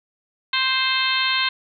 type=harmonic tone; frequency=523.3 Hz; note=C5; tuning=in tune; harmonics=2 / 3 / 4 / 5 / 6 / 7 / 8; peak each=-26 / -26 / -26 / -26 / -26 / -26 / -26 dBFS; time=0.53-1.49 s; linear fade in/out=5 ms; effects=none